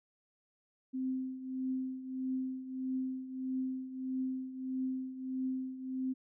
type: tone with tremolo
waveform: sine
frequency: 260 Hz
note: C4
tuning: 11 cents flat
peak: -31 dBFS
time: 0.93-6.14 s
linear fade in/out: 20 ms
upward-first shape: triangle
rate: 1.6 Hz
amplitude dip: 75%
effects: none